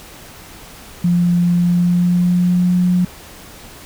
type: tone with pitch glide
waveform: sine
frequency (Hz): 174.61 to 179.62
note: F3 to F3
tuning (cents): 0 to +49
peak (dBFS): -11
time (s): 1.04-3.05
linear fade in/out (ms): 5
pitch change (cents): +49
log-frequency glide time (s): 1.58-2.81
effects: pink hiss -38 dBFS RMS until 3.85 s